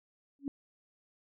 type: tone with exponential growth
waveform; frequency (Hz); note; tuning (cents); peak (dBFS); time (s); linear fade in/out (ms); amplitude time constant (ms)
sine; 279.4; C#4; +14; -28; 0.39-0.48; 1; 18
effects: none